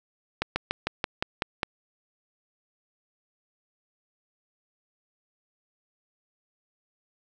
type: slowing click train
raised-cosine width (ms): 0.3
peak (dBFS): -9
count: 8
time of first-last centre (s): 0.42-1.632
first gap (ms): 140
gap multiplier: 1.07
effects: none